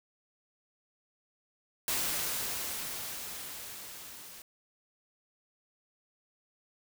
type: noise with level ramp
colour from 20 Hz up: white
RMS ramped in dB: -31 to -49 dBFS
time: 1.88-4.42 s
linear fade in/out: 2 ms
effects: none